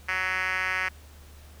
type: tone with band-pass filter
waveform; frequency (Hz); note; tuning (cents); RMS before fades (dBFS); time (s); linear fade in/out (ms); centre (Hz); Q
5% pulse; 186.3; F#3; +12; -28; 0.08-0.89; 10; 2000; 2.4
effects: added 74 Hz sine -47 dBFS peak until 1.6 s + pink hiss -54 dBFS RMS until 1.6 s